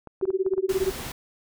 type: clicks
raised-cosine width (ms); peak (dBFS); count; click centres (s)
1; -26; 7; 0.073 / 0.213 / 0.254 / 0.304 / 0.464 / 0.536 / 0.58
type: tone with tremolo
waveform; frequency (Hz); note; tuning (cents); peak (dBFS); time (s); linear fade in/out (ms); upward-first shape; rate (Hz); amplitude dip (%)
sine; 380.1; F#4; +47; -18; 0.22-0.91; 10; sine; 17; 100
type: noise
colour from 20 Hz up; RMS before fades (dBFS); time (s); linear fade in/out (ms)
pink; -35; 0.69-1.12; 5
effects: none